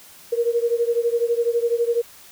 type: beating tone pair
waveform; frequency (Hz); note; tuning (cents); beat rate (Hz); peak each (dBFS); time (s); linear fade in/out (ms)
sine; 466.2 / 478.2; A#4 / A#4; 0 / +44; 12; -20 / -22; 0.32-2.02; 10
effects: white hiss -46 dBFS RMS until 2.31 s